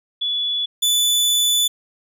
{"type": "tone pair in turn", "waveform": ["sine", "sawtooth"], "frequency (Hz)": [3424, 3482], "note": ["A7", "A7"], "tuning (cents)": [-48, -19], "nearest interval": "unison", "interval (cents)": 29, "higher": "second", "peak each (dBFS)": [-19, -12], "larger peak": "second", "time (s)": [[0.21, 0.66], [0.82, 1.68]], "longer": "second", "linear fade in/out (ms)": 10, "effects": []}